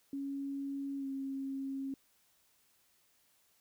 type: tone with pitch glide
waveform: sine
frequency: 277.2 to 270.9 Hz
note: C#4 to C#4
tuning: 0 to -40 cents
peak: -36 dBFS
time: 0.13-1.94 s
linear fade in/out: 2 ms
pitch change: -40 cents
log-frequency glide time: 0.98-1.06 s
effects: white hiss -71 dBFS RMS until 3.6 s